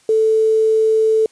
sine tone with quantisation, 440 Hz, A4, in tune, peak -11 dBFS, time 0.09-1.26 s, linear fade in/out 2 ms, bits 6, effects white hiss -54 dBFS RMS until 1.31 s + resampled to 22050 Hz

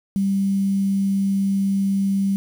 sine tone with quantisation, 196 Hz, G3, in tune, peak -17 dBFS, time 0.16-2.36 s, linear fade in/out 0 ms, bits 7, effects none

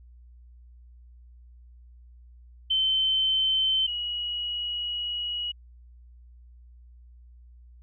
sine tone pair in turn, 3082 / 2909 Hz, G7 / F#7, -30 / -30 cents, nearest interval minor second, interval 100 cents, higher first, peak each -21 / -28 dBFS, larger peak first, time 2.7-3.87 / 3.87-5.52 s, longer second, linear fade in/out 10 ms, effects added 60 Hz sine -48 dBFS peak until 7.82 s

